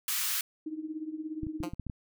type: high-pass noise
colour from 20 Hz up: white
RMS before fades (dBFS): -31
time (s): 0.08-0.41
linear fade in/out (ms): 2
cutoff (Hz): 1200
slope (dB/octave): 24
type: tone with tremolo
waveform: sine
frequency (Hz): 312.2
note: D#4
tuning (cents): +6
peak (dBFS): -31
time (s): 0.66-1.69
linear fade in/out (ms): 5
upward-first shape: triangle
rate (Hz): 17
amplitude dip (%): 85
type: clicks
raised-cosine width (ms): 5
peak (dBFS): -25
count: 7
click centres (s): 1.433 / 1.468 / 1.604 / 1.735 / 1.797 / 1.867 / 1.898
type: tone with exponential decay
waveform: 10% pulse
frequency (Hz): 175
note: F3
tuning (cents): +4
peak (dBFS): -23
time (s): 1.63-1.75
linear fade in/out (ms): 2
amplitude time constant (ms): 25
effects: none